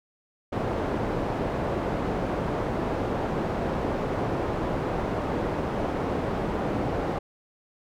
white low-pass noise, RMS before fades -28 dBFS, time 0.52-7.19 s, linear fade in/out 10 ms, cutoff 610 Hz, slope 12 dB/octave, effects none

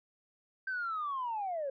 sine linear sweep, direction down, 1568 to 526 Hz, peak -32 dBFS, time 0.67-1.7 s, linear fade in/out 5 ms, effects tanh soft clip ceiling -29 dBFS

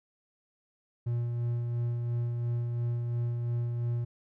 triangle tone with tremolo, 119.1 Hz, A#2, 38 cents sharp, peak -25 dBFS, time 1.06-4.05 s, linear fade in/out 10 ms, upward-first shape sine, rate 2.9 Hz, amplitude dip 30%, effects none

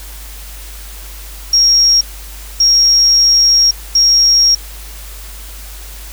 sine tone bursts at uneven times, 5588 Hz, F8, in tune, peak -6 dBFS, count 3, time 1.53-2.01 / 2.6-3.71 / 3.95-4.55 s, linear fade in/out 5 ms, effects added 50 Hz sine -29 dBFS peak until 6.12 s + white hiss -34 dBFS RMS until 6.12 s

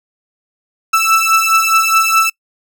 30% pulse beating tone pair, 1318.5 / 1323.3 Hz, E6 / E6, 0 / +6 cents, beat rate 4.8 Hz, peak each -10 dBFS, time 0.93-2.3 s, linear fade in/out 10 ms, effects noise-tail reverb RT60 0.1 s tail -26 dB re dry

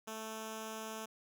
5% pulse tone with notch filter, 220.1 Hz, A3, 1 cent sharp, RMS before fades -44 dBFS, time 0.07-1.06 s, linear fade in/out 10 ms, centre 2000 Hz, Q 1.3, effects none

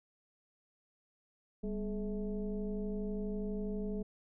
sine tone with frequency modulation, 198.9 Hz, G3, 25 cents sharp, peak -34 dBFS, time 1.63-4.03 s, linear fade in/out 10 ms, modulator 225 Hz, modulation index 1.1, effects none

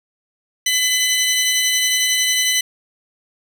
20% pulse tone pair together, 2011 / 3011 Hz, B6 / F#7, +31 / +30 cents, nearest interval perfect fifth, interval 699 cents, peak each -13 dBFS, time 0.66-2.61 s, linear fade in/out 5 ms, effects none

